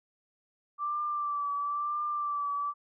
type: tone with vibrato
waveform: sine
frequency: 1170 Hz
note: D6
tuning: 7 cents flat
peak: -29 dBFS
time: 0.78-2.74 s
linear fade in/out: 50 ms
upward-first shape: triangle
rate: 1 Hz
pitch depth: 40 cents each way
effects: none